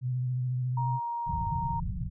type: tone with vibrato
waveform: sine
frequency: 126.1 Hz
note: B2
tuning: 36 cents sharp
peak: -27 dBFS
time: 0.01-1 s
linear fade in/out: 50 ms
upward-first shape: triangle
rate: 14 Hz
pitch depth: 37 cents each way
type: tone with pitch glide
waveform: sine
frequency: 940 to 930.3 Hz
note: A#5 to A#5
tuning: +14 to -4 cents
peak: -30 dBFS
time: 0.77-1.8 s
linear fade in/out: 5 ms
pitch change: -18 cents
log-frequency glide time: 1.28-1.4 s
type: low-pass noise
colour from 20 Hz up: white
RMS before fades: -33 dBFS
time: 1.26-2.1 s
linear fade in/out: 20 ms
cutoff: 180 Hz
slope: 96 dB/octave
effects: none